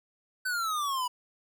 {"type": "exponential sweep", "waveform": "square", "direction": "down", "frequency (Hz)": [1533, 972], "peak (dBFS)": -29, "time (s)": [0.45, 1.08], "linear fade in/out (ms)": 10, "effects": []}